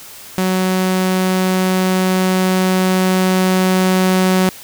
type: tone with level ramp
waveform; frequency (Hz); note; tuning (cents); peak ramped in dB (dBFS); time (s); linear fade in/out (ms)
sawtooth; 186.1; F#3; +10; -10 to -7; 0.38-4.49; 0
effects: white hiss -36 dBFS RMS until 4.63 s